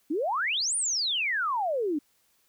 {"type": "exponential two-way sweep", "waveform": "sine", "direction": "up then down", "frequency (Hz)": [277.2, 9640, 277.2], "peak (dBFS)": -25, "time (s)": [0.1, 1.99], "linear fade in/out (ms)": 10, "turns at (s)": 0.76, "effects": ["white hiss -68 dBFS RMS until 2.48 s"]}